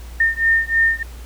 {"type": "beating tone pair", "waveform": "sine", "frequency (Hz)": [1817, 1820.2], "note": ["A#6", "A#6"], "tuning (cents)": [-45, -42], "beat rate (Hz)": 3.2, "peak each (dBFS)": -17, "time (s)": [0.2, 1.03], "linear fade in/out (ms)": 5, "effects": ["added 59 Hz sine -32 dBFS peak until 1.25 s", "pink hiss -44 dBFS RMS until 1.25 s"]}